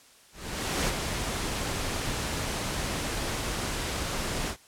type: noise with ADSR envelope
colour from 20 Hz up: pink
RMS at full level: -26 dBFS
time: 0.32-4.57 s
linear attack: 560 ms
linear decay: 28 ms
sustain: -5 dB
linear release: 84 ms
effects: white hiss -56 dBFS RMS until 4.67 s + low-pass 10000 Hz 12 dB/octave